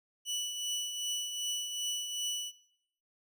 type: tone with tremolo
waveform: 25% pulse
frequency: 2960 Hz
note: F#7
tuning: in tune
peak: -28 dBFS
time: 0.25-2.52 s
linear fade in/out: 50 ms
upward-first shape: triangle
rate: 2.6 Hz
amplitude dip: 55%
effects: noise-tail reverb RT60 0.8 s tail -19 dB re dry